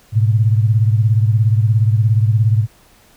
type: beating tone pair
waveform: sine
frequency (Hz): 107.2 / 124.2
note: A2 / B2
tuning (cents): -45 / +10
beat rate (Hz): 17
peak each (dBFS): -11 / -17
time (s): 0.12-2.67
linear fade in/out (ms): 50
effects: pink hiss -50 dBFS RMS until 3.16 s